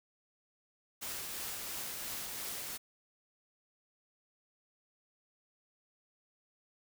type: noise with tremolo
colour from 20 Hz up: white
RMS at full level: -40 dBFS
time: 1.01-2.78 s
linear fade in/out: 20 ms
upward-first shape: triangle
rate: 2.9 Hz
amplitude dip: 25%
effects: none